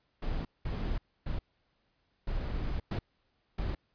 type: noise bursts at uneven times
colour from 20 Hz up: brown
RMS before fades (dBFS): -33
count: 6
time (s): 0.22-0.45 / 0.65-0.98 / 1.26-1.39 / 2.27-2.8 / 2.91-2.99 / 3.58-3.75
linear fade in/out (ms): 5
effects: pink hiss -75 dBFS RMS until 3.94 s + resampled to 11025 Hz